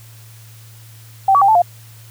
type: tone with pitch steps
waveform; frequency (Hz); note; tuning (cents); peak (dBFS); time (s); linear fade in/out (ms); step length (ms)
sine; 776 / 1139 / 791 / 876 / 703; G5 / C#6 / G5 / A5 / F5; -18 / +47 / +15 / -8 / +11; -8; 1.28-1.62; 5; 68
effects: added 112 Hz sine -39 dBFS peak until 2.1 s + white hiss -46 dBFS RMS until 2.1 s